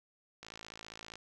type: click train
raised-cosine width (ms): 0.2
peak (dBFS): -29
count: 41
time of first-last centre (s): 0.43-1.156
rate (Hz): 55.1
effects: none